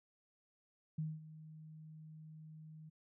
sine tone with ADSR envelope, 156.3 Hz, D#3, 8 cents sharp, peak -35 dBFS, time 0.98-2.9 s, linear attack 7 ms, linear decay 210 ms, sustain -16 dB, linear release 15 ms, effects none

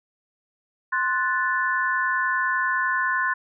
sine chord, F# diminished, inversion second, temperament equal with one note detuned, 1046.5 / 1480 / 1749.9 Hz, C6 / F#6 / A6, 0 / 0 / -10 cents, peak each -25 dBFS, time 0.92-3.34 s, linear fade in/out 10 ms, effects none

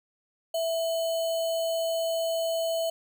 sine tone with sample-and-hold, 659.3 Hz, E5, in tune, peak -25 dBFS, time 0.54-2.9 s, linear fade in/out 5 ms, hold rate 3675 Hz, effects none

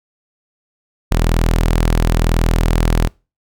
sawtooth tone, 41 Hz, E1, 9 cents flat, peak -8 dBFS, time 1.11-3.08 s, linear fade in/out 10 ms, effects noise-tail reverb RT60 0.3 s tail -25 dB re dry

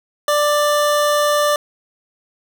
25% pulse tone, 590 Hz, D5, 8 cents sharp, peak -10 dBFS, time 0.28-1.56 s, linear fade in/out 2 ms, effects none

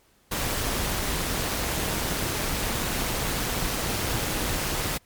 pink noise with amplitude modulation, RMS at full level -25 dBFS, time 0.31-4.98 s, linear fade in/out 10 ms, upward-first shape sine, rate 207 Hz, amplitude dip 50%, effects pink hiss -62 dBFS RMS until 5.05 s + MP3 96 kbps

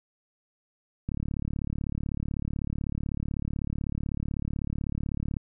click train, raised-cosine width 5 ms, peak -18 dBFS, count 155, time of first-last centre 1.09-5.368 s, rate 36 Hz, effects none

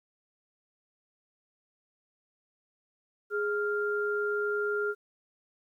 sine tone pair together, 414.9 / 1396.9 Hz, G#4 / F6, -2 / 0 cents, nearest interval octave + major sixth, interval 2102 cents, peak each -29 / -31 dBFS, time 3.3-4.95 s, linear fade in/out 50 ms, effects 11-bit

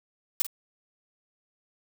blue noise with echo, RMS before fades -23 dBFS, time 0.4-0.42 s, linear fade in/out 0 ms, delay 46 ms, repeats 1, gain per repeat -13 dB, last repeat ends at 0.466 s, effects none

